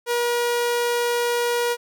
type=tone; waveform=sawtooth; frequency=478.9 Hz; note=A#4; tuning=47 cents sharp; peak=-16 dBFS; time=0.06-1.77 s; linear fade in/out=50 ms; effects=none